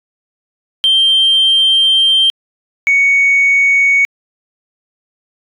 sine tone pair in turn, 3152 / 2229 Hz, G7 / C#7, +9 / +9 cents, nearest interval tritone, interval 600 cents, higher first, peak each -6 dBFS, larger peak neither, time 0.84-2.3 / 2.87-4.05 s, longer first, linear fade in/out 0 ms, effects tanh soft clip ceiling -4 dBFS

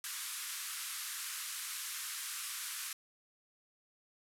white band-pass noise, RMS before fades -42 dBFS, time 0.04-2.93 s, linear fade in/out 2 ms, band 1100 to 13000 Hz, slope 48 dB/octave, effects none

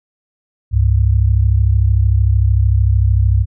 sine tone pair together, 66.81 / 100.1 Hz, C2 / G2, +37 / +37 cents, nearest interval perfect fifth, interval 700 cents, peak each -12 dBFS, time 0.71-3.46 s, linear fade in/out 50 ms, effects none

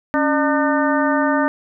harmonic tone with a mistuned harmonic, 301.5 Hz, D4, 46 cents sharp, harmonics 1 / 2 / 3 / 4 / 5 / 6, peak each -18 / -21 / -23 / -24 / -25 / -26 dBFS, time 0.14-1.48 s, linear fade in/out 0 ms, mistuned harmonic 1, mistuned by -140 cents, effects none

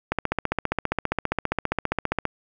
click train, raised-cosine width 0.5 ms, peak -7 dBFS, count 33, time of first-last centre 0.12-2.253 s, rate 15 Hz, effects none

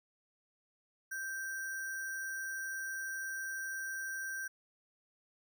sine tone with sample-and-hold, 1568 Hz, G6, in tune, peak -37 dBFS, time 1.11-4.48 s, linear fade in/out 10 ms, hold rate 7350 Hz, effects none

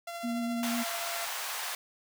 sawtooth tone with tremolo, 684 Hz, F5, 36 cents flat, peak -32 dBFS, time 0.07-1.25 s, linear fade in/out 5 ms, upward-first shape triangle, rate 14 Hz, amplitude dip 35%
sine tone with vibrato, 237.8 Hz, A#3, 35 cents sharp, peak -30 dBFS, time 0.23-0.84 s, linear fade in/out 20 ms, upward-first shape sine, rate 8 Hz, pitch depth 17 cents each way
pink high-pass noise, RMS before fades -36 dBFS, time 0.63-1.75 s, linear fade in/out 2 ms, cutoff 740 Hz, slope 24 dB/octave
effects none

